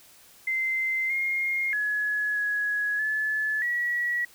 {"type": "tone with pitch steps", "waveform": "sine", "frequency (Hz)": [2076, 2134, 1692, 1676, 1725, 1927], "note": ["C7", "C7", "G#6", "G#6", "A6", "B6"], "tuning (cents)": [-14, 34, 32, 15, -35, -43], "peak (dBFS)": -24, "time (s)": [0.47, 4.25], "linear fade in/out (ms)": 5, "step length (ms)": 630, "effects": ["white hiss -54 dBFS RMS until 4.34 s"]}